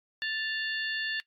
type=harmonic tone with a mistuned harmonic; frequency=880 Hz; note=A5; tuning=in tune; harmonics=2 / 3 / 4 / 5; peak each=-32 / -36 / -38 / -40 dBFS; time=0.22-1.2 s; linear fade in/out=0 ms; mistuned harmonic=3; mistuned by=+95 cents; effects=noise-tail reverb RT60 0.1 s tail -20 dB re dry + AAC 48 kbps